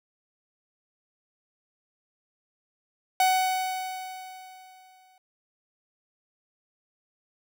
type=tone with exponential decay; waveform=45% pulse; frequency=748 Hz; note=F#5; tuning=19 cents sharp; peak=-18 dBFS; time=3.2-5.18 s; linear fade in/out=2 ms; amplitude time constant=430 ms; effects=none